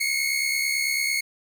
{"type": "tone pair together", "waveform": "sawtooth", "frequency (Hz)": [2148, 2217], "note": ["C7", "C#7"], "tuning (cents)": [45, 0], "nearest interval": "minor second", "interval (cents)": 55, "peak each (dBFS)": -22, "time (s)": [0, 1.21], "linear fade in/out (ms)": 10, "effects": []}